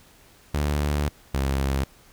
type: tone pair in turn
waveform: sawtooth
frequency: 73.42 / 67.8 Hz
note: D2 / C#2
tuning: 0 / -38 cents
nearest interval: minor second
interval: 138 cents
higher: first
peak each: -18 dBFS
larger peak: neither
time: 0.54-1.09 / 1.34-1.84 s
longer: first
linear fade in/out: 5 ms
effects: pink hiss -54 dBFS RMS until 2.12 s